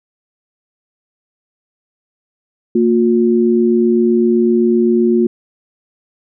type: tone pair together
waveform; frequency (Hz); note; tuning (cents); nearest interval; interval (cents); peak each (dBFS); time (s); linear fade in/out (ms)
sine; 230 / 357.8; A#3 / F4; -23 / +42; minor sixth; 765; -12; 2.75-5.27; 5
effects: none